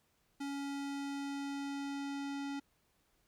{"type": "tone with low-pass filter sweep", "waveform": "square", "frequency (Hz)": 280, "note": "C#4", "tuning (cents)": 18, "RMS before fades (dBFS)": -40, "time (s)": [0.4, 2.6], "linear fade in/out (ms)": 10, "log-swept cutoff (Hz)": [9800, 6000], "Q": 0.77, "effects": ["pink hiss -75 dBFS RMS until 3.27 s"]}